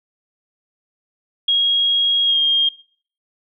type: tone with pitch glide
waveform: sine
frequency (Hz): 3284 to 3224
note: G#7 to G7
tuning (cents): -20 to +48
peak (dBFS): -13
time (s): 1.48-2.69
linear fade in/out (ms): 5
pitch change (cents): -32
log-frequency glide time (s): 2.25-2.38
effects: noise-tail reverb RT60 0.5 s tail -21 dB re dry